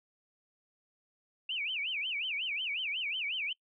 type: tone with vibrato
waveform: sine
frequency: 2637 Hz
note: E7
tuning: in tune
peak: -32 dBFS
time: 1.49-3.53 s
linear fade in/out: 5 ms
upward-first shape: sine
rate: 5.5 Hz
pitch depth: 290 cents each way
effects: noise-tail reverb RT60 0.1 s tail -24 dB re dry